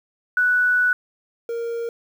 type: tone pair in turn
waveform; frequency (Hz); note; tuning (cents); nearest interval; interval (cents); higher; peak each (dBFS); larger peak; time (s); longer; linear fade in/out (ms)
sine / triangle; 1480 / 466.2; F#6 / A#4; 0 / 0; octave + minor sixth; 2000; first; -15 / -22; first; 0.37-0.93 / 1.49-1.89; first; 2
effects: 8-bit